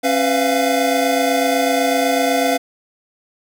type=tone cluster; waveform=square; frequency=272.9 / 501 / 679 / 707 Hz; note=C#4 / B4 / F5 / F5; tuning=-27 / +25 / -49 / +21 cents; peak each=-21 dBFS; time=0.03-2.58 s; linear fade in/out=20 ms; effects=none